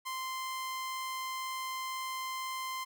sawtooth tone, 1042 Hz, C6, 7 cents flat, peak -32 dBFS, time 0.05-2.85 s, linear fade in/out 20 ms, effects none

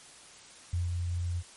sine tone with ADSR envelope, 87.31 Hz, F2, in tune, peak -26 dBFS, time 0.73-1.43 s, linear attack 6 ms, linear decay 160 ms, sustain -3 dB, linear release 44 ms, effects white hiss -52 dBFS RMS until 1.56 s + MP3 48 kbps

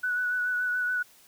sine tone with vibrato, 1480 Hz, F#6, in tune, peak -25 dBFS, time 0.03-1.03 s, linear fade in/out 10 ms, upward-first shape sine, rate 7 Hz, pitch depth 23 cents each way, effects white hiss -57 dBFS RMS until 1.27 s

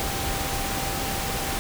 sine tone in noise, 784 Hz, G5, in tune, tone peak -34 dBFS, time 0-1.59 s, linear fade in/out 0 ms, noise pink, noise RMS -28 dBFS, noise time 0-1.59 s, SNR -9 dB, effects none

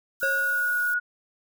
violet noise, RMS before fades -39 dBFS, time 0.2-0.94 s, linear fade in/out 0 ms
sine tone, 1455 Hz, F#6, 29 cents flat, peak -22 dBFS, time 0.21-1 s, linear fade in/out 20 ms
square tone with exponential decay, 544 Hz, C#5, 33 cents flat, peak -27 dBFS, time 0.23-0.97 s, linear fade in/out 0 ms, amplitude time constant 160 ms
effects none

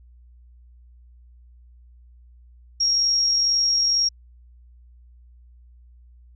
sine tone with amplitude modulation, 5588 Hz, F8, in tune, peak -16 dBFS, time 2.8-4.09 s, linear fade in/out 10 ms, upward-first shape sine, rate 42.1 Hz, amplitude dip 25%, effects added 60 Hz sine -47 dBFS peak until 6.35 s

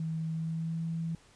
sine tone with pitch glide, 160.8 to 164.56 Hz, E3 to E3, -43 to -3 cents, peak -31 dBFS, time 0-1.15 s, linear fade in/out 2 ms, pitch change +40 cents, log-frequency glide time 0.28-0.87 s, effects pink hiss -61 dBFS RMS until 1.35 s + resampled to 22050 Hz

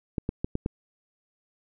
clicks, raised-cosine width 3 ms, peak -14 dBFS, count 5, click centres 0.182 / 0.291 / 0.445 / 0.554 / 0.661 s, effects none

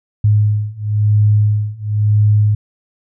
sine beating tone pair, 104.7 / 105.68 Hz, G#2 / G#2, +15 / +31 cents, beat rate 0.98 Hz, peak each -14 / -13 dBFS, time 0.24-2.55 s, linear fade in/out 5 ms, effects none

